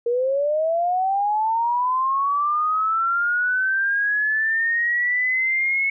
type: linear sweep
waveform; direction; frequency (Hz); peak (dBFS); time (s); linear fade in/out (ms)
sine; up; 466.2 to 2200; -18; 0.06-5.9; 5
effects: none